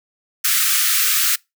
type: high-pass noise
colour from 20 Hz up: white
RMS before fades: -17 dBFS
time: 0.44-1.36 s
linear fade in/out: 10 ms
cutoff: 1200 Hz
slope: 96 dB/octave
effects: noise-tail reverb RT60 0.2 s tail -24 dB re dry